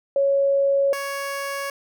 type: tone pair in turn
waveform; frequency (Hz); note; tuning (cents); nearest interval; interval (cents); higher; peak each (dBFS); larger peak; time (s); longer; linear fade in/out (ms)
sine / 15% pulse; 554.4 / 556.9; C#5 / C#5; 0 / +8; unison; 8; second; -16 / -20; first; 0.16-0.93 / 0.93-1.7; neither; 2
effects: none